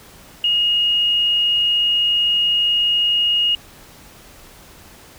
sine tone, 2866 Hz, F7, 44 cents sharp, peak -14 dBFS, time 0.44-3.55 s, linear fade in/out 2 ms, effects pink hiss -44 dBFS RMS until 5.18 s

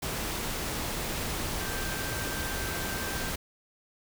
sine tone in noise, 1568 Hz, G6, in tune, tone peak -39 dBFS, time 1.6-3.3 s, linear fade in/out 10 ms, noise pink, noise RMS -33 dBFS, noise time 0.02-3.36 s, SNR -9 dB, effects none

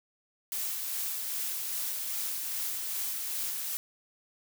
blue noise with tremolo, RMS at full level -33 dBFS, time 0.52-3.77 s, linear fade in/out 0 ms, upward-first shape sine, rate 2.5 Hz, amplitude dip 25%, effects none

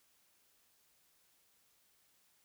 silence, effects white hiss -72 dBFS RMS until 2.44 s

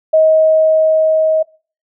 sine tone with level ramp, 632 Hz, D#5, 27 cents sharp, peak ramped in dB -6 to -10 dBFS, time 0.13-1.43 s, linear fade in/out 10 ms, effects noise-tail reverb RT60 0.4 s tail -24 dB re dry

